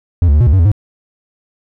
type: tone with pitch steps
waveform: triangle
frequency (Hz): 86.8 / 71.5 / 75.2 / 120.8 / 72 / 95.2 / 83.2 / 104.6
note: F2 / D2 / D2 / B2 / D2 / F#2 / E2 / G#2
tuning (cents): -10 / -46 / +42 / -38 / -34 / +50 / +17 / +13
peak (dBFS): -4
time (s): 0.22-0.716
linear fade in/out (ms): 0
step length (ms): 62
effects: none